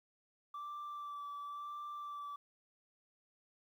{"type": "tone with vibrato", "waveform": "sine", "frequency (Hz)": 1166, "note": "D6", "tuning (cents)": -13, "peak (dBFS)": -40, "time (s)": [0.54, 2.36], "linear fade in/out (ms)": 5, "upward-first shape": "sine", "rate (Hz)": 0.95, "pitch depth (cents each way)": 17, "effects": ["tanh soft clip ceiling -41 dBFS", "12-bit"]}